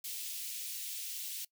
white high-pass noise, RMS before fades -41 dBFS, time 0.04-1.45 s, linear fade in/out 5 ms, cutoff 2600 Hz, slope 24 dB/octave, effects noise-tail reverb RT60 0.1 s tail -22 dB re dry

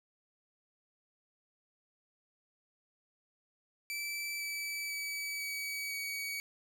sawtooth tone with pitch steps, 2321 / 2305 / 2289 / 2273 / 2258 Hz, D7 / D7 / D7 / C#7 / C#7, -21 / -33 / -45 / +43 / +31 cents, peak -33 dBFS, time 3.9-6.4 s, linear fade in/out 0 ms, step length 500 ms, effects none

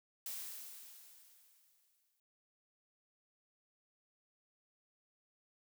blue noise with exponential decay, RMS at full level -42 dBFS, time 0.26-2.2 s, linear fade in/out 2 ms, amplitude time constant 420 ms, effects none

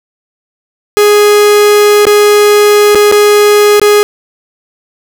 45% pulse tone with dropouts, 415.3 Hz, G#4, in tune, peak -3 dBFS, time 0.97-4.03 s, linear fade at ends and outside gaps 0 ms, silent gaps 2.053-2.068 / 2.948-2.955 / 3.115-3.123 / 3.797-3.816 s, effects none

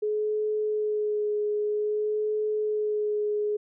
sine tone with vibrato, 422.8 Hz, G#4, 31 cents sharp, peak -24 dBFS, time 0.02-3.57 s, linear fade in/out 10 ms, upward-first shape sine, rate 0.52 Hz, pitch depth 17 cents each way, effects none

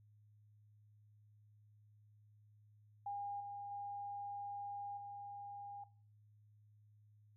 sine tone with level steps, 810 Hz, G#5, 43 cents flat, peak -40 / -44 / -42 / -46 dBFS, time 3.06-5.84 s, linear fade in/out 5 ms, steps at 3.4 / 3.71 / 4.97 s, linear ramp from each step 5 ms, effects noise-tail reverb RT60 0.4 s tail -18 dB re dry + added 105 Hz sine -64 dBFS peak until 7.36 s

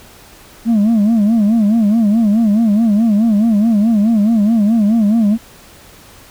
sine tone with vibrato, 217 Hz, A3, 24 cents flat, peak -6 dBFS, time 0.65-5.38 s, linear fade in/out 50 ms, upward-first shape sine, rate 4.7 Hz, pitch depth 130 cents each way, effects tanh soft clip ceiling -8 dBFS + pink hiss -41 dBFS RMS until 6.3 s

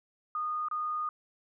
sine tone with dropouts, 1229 Hz, D#6, 22 cents flat, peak -30 dBFS, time 0.35-1.09 s, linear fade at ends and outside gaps 2 ms, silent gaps 0.685-0.712 s, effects none

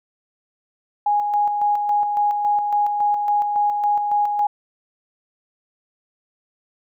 sine tone with tremolo, 827 Hz, G#5, 8 cents flat, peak -15 dBFS, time 1.06-4.47 s, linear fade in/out 5 ms, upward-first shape square, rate 3.6 Hz, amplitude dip 40%, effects none

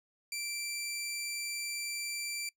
15% pulse tone, 2346 Hz, D7, 2 cents flat, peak -29 dBFS, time 0.32-2.49 s, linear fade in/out 2 ms, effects noise-tail reverb RT60 0.1 s tail -22 dB re dry

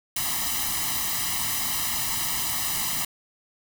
white noise with comb filter, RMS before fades -27 dBFS, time 0.16-3.05 s, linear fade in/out 5 ms, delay 1 ms, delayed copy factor +1, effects none

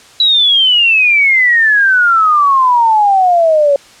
sine exponential sweep, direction down, 3951 to 555 Hz, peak -6 dBFS, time 0.2-3.76 s, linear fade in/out 2 ms, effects white hiss -40 dBFS RMS until 4 s + low-pass 7000 Hz 12 dB/octave

